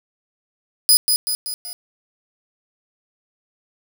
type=tone with echo; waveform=15% pulse; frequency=4978 Hz; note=D#8; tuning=in tune; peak=-3 dBFS; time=0.89-0.97 s; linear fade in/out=0 ms; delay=190 ms; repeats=4; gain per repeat=-5 dB; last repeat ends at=1.73 s; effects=7-bit